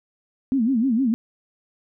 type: tone with vibrato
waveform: sine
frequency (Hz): 244.8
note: B3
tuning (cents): -15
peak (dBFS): -17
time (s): 0.52-1.14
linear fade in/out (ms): 0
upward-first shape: sine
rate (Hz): 6.5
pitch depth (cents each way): 210
effects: none